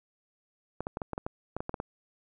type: clicks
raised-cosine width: 1 ms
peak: -19 dBFS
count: 12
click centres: 0.806 / 0.869 / 0.971 / 1.018 / 1.133 / 1.179 / 1.265 / 1.566 / 1.605 / 1.694 / 1.742 / 1.801 s
effects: none